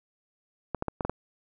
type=clicks; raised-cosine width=1 ms; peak=-15 dBFS; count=6; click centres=0.747 / 0.824 / 0.883 / 1.008 / 1.05 / 1.096 s; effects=none